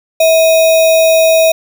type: tone with sample-and-hold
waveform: sine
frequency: 647 Hz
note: E5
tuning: 32 cents flat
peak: -5 dBFS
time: 0.2-1.52 s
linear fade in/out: 5 ms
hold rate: 3150 Hz
effects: none